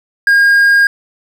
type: tone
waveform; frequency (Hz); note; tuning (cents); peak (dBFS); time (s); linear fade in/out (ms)
triangle; 1622; G#6; -41; -4; 0.27-0.87; 2
effects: none